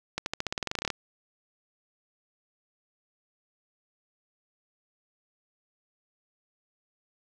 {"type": "accelerating click train", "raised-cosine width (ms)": 0.2, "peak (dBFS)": -12, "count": 16, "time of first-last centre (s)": [0.18, 0.903], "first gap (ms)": 81, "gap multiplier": 0.92, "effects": []}